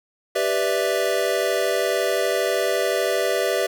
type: chord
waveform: square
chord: E minor seventh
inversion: first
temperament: equal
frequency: 392 / 493.9 / 587.3 / 659.3 Hz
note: G4 / B4 / D5 / E5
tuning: 0 / 0 / 0 / 0 cents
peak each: -26 dBFS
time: 0.35-3.67 s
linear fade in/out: 10 ms
effects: none